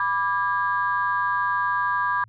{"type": "chord", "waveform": "sine", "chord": "G# diminished", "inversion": "first", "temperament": "equal with one note detuned", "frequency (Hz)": [987.8, 1174.7, 1627], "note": ["B5", "D6", "G#6"], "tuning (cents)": [0, 0, -36], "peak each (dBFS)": [-24, -25, -25], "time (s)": [0, 2.24], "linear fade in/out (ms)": 2, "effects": ["tanh soft clip ceiling -11 dBFS", "added 110 Hz sine -49 dBFS peak until 2.28 s"]}